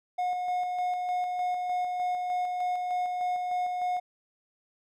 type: tone with tremolo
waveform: triangle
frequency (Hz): 723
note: F#5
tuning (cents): -40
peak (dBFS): -24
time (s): 0.18-4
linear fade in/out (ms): 10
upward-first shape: square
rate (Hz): 3.3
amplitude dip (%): 30
effects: none